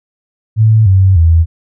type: tone with pitch steps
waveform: sine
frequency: 110 / 95.21 / 82.41 Hz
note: A2 / G2 / E2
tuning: 0 / -50 / 0 cents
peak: -4 dBFS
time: 0.56-1.46 s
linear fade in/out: 50 ms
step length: 300 ms
effects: none